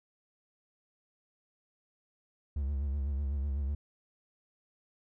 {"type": "tone with vibrato", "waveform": "triangle", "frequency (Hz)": 70, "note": "C#2", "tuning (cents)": 18, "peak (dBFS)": -28, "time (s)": [2.56, 3.75], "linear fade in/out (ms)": 5, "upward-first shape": "sine", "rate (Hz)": 8, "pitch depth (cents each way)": 83, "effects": []}